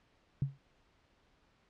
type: tone with exponential decay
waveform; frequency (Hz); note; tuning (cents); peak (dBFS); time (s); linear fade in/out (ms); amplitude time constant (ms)
sine; 137.6; C#3; -12; -25; 0.42-0.58; 2; 34
effects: pink hiss -70 dBFS RMS until 1.69 s + low-pass 4000 Hz 12 dB/octave